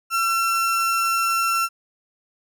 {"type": "tone", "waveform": "35% pulse", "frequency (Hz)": 1352, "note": "E6", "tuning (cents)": 43, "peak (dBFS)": -17, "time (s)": [0.1, 1.69], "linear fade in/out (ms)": 50, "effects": []}